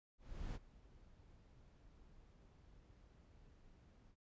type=noise with ADSR envelope; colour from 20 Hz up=brown; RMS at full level=-44 dBFS; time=0.18-4.16 s; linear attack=370 ms; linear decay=31 ms; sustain=-20 dB; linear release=65 ms; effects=resampled to 16000 Hz